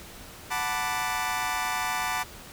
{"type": "chord", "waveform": "25% pulse", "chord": "B minor seventh", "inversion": "second", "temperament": "equal", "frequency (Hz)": [740, 880, 987.8, 1174.7], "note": ["F#5", "A5", "B5", "D6"], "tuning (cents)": [0, 0, 0, 0], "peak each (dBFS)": -29, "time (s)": [0.5, 2.24], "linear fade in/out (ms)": 20, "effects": ["pink hiss -45 dBFS RMS until 2.52 s"]}